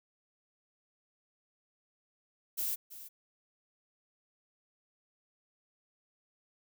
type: noise with echo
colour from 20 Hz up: violet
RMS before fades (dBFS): -34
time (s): 2.57-2.76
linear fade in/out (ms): 20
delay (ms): 330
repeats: 1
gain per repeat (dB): -14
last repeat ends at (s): 3.09
effects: none